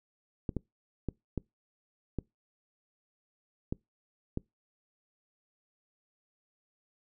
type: clicks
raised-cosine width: 3 ms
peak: -19 dBFS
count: 7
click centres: 0.492 / 0.567 / 1.087 / 1.377 / 2.187 / 3.725 / 4.374 s
effects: noise-tail reverb RT60 0.2 s tail -25 dB re dry